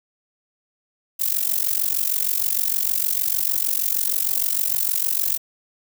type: noise with amplitude modulation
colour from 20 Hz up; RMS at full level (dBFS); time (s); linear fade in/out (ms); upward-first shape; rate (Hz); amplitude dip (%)
violet; -18; 1.19-5.38; 20; sine; 46.5; 90
effects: none